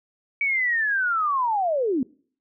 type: linear sweep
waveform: sine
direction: down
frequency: 2284 to 236.4 Hz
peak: -20 dBFS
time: 0.41-2.03 s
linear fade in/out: 2 ms
effects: noise-tail reverb RT60 0.5 s tail -24 dB re dry